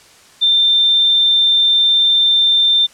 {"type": "tone", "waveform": "sine", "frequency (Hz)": 3581, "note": "A7", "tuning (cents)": 30, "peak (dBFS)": -9, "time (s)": [0.41, 2.87], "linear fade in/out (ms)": 20, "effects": ["white hiss -45 dBFS RMS until 2.93 s", "low-pass 8000 Hz 12 dB/octave"]}